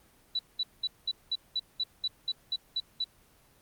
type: tone bursts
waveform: sine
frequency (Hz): 3951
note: B7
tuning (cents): 0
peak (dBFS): -27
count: 12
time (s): 0.35-3.042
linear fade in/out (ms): 5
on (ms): 41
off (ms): 200
effects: pink hiss -62 dBFS RMS until 3.61 s + Opus 24 kbps